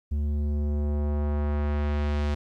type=tone with low-pass filter sweep; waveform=square; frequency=73.42 Hz; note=D2; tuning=in tune; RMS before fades=-26 dBFS; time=0.11-2.35 s; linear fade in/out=10 ms; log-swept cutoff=170 to 5200 Hz; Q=0.74; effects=11-bit